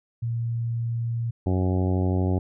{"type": "tone", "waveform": "sine", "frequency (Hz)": 116.54, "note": "A#2", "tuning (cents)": 0, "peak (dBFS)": -24, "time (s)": [0.22, 1.31], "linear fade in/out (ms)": 10}
{"type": "harmonic tone", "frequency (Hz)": 92.5, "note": "F#2", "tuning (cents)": 0, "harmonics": [1, 2, 3, 4, 5, 6, 7, 8, 9], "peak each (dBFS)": [-22, -28, -29, -31, -38, -38, -39, -39, -42], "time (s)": [1.46, 2.39], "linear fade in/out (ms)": 5}
{"effects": []}